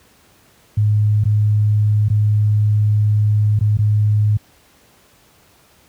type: tone with dropouts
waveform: sine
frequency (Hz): 105.4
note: G#2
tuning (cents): +26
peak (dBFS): -11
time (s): 0.77-4.37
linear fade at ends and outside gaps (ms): 5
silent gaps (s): 1.238-1.253 / 2.084-2.1 / 3.59-3.609 / 3.771-3.787
effects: pink hiss -52 dBFS RMS until 5.88 s + high-pass 60 Hz 12 dB/octave